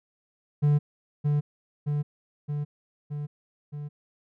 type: tone with echo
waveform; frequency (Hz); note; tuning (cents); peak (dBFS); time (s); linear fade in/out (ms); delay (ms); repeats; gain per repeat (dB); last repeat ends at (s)
triangle; 146.8; D3; 0; -16; 0.62-0.79; 20; 620; 5; -3; 3.89
effects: none